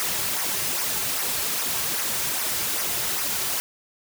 white noise with flanger, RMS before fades -26 dBFS, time 0-3.6 s, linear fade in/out 0 ms, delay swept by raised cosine 0.25 to 4.15 ms, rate 2.5 Hz, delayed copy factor -0.6, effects none

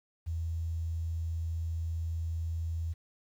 sine tone, 82.41 Hz, E2, in tune, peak -31 dBFS, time 0.26-2.94 s, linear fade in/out 20 ms, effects 10-bit

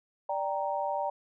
sine chord, G minor, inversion second, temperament equal, 587.3 / 784 / 932.3 Hz, D5 / G5 / Bb5, 0 / 0 / 0 cents, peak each -33 dBFS, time 0.29-1.1 s, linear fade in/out 5 ms, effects none

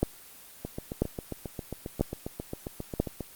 two click trains, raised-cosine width 2 ms, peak -10 / -20 dBFS, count 4 / 20, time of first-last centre 0.03-3 / 0.65-3.207 s, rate 1.01 / 7.43 Hz, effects white hiss -50 dBFS RMS until 3.35 s + Opus 24 kbps

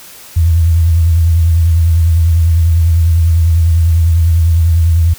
sine tone with vibrato, 83 Hz, E2, 12 cents sharp, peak -6 dBFS, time 0.36-5.14 s, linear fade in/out 10 ms, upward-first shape sine, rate 10 Hz, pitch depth 64 cents each way, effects white hiss -35 dBFS RMS until 5.18 s

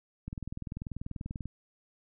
click train, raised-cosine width 5 ms, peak -25 dBFS, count 25, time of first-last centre 0.28-1.456 s, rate 20.4 Hz, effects none

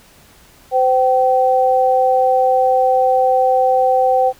sine tone pair together, 514 / 770.1 Hz, C5 / G5, -31 / -31 cents, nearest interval perfect fifth, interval 700 cents, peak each -14 / -13 dBFS, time 0.71-4.33 s, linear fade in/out 50 ms, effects pink hiss -47 dBFS RMS until 4.39 s

